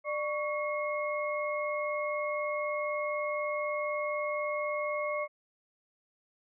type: tone cluster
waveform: sine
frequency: 596 / 1120 / 2159 Hz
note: D5 / C#6 / C#7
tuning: +25 / +18 / -46 cents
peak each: -32 / -36 / -37 dBFS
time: 0.04-5.28 s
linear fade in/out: 50 ms
effects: none